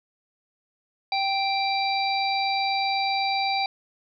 harmonic tone, 784 Hz, G5, in tune, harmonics 1 / 3 / 5 / 6, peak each -24 / -29 / -31 / -32 dBFS, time 1.12-3.66 s, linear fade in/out 2 ms, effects none

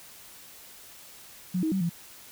sine tone with pitch steps, 182.2 / 317.2 / 191.5 / 170.1 Hz, F#3 / D#4 / G3 / F3, -26 / +33 / -40 / -45 cents, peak -24 dBFS, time 1.54-1.896 s, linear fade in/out 10 ms, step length 89 ms, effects white hiss -49 dBFS RMS until 2.31 s

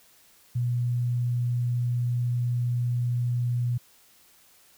sine tone, 121.5 Hz, B2, 28 cents flat, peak -23 dBFS, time 0.55-3.78 s, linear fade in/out 10 ms, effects white hiss -58 dBFS RMS until 4.77 s

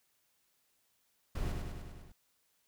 brown noise with echo, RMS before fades -35 dBFS, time 1.35-1.52 s, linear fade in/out 5 ms, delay 100 ms, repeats 6, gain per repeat -3 dB, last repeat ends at 2.12 s, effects white hiss -75 dBFS RMS until 2.67 s

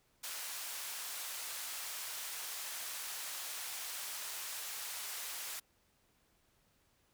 white band-pass noise, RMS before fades -43 dBFS, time 0.23-5.6 s, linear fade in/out 10 ms, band 730 to 15000 Hz, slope 12 dB/octave, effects pink hiss -73 dBFS RMS until 7.13 s

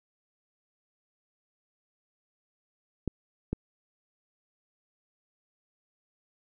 clicks, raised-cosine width 3 ms, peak -16 dBFS, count 2, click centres 3.077 / 3.53 s, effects none

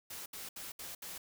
white noise bursts, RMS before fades -45 dBFS, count 5, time 0.1-1.18 s, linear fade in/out 5 ms, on 160 ms, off 70 ms, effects none

